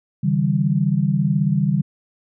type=tone cluster; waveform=sine; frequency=140.9 / 159.4 / 195.6 Hz; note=C#3 / D#3 / G3; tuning=+29 / +42 / -4 cents; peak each=-20 dBFS; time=0.23-1.82 s; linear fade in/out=10 ms; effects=none